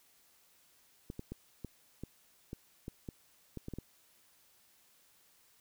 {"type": "clicks", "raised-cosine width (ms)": 3, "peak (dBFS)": -28, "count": 12, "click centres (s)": [1.101, 1.194, 1.32, 1.647, 2.036, 2.531, 2.881, 3.088, 3.573, 3.684, 3.737, 3.786], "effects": ["white hiss -67 dBFS RMS until 5.6 s"]}